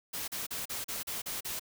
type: noise bursts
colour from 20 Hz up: white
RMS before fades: -37 dBFS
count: 8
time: 0.13-1.596 s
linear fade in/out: 10 ms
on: 150 ms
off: 38 ms
effects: none